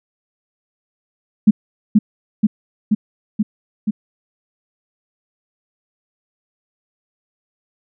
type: tone with echo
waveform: sine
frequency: 212.1 Hz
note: G#3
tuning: 37 cents sharp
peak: -4 dBFS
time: 1.47-1.51 s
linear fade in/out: 10 ms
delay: 480 ms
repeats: 5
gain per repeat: -2 dB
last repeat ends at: 3.91 s
effects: none